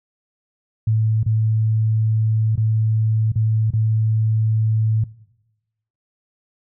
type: tone with dropouts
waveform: sine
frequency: 110 Hz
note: A2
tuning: in tune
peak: -14 dBFS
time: 0.87-5.04 s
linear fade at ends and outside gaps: 5 ms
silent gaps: 1.232-1.261 / 2.557-2.576 / 3.32-3.357 / 3.706-3.735 s
effects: noise-tail reverb RT60 1.0 s tail -21 dB re dry